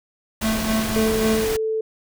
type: tone with tremolo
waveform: square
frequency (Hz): 220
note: A3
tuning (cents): 0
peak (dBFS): -19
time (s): 0.41-1.48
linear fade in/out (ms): 50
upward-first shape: sine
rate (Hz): 3.7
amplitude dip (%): 60
type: noise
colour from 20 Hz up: pink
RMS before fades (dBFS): -27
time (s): 0.41-1.57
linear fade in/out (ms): 10
type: tone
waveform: sine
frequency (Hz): 440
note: A4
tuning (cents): 0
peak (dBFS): -20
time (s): 0.96-1.81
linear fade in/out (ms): 5
effects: none